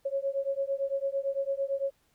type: beating tone pair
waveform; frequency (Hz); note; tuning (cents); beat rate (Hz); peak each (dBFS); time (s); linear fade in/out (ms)
sine; 545 / 553.9; C#5 / C#5; -29 / -1; 8.9; -31; 0.05-1.91; 10
effects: pink hiss -70 dBFS RMS until 2.14 s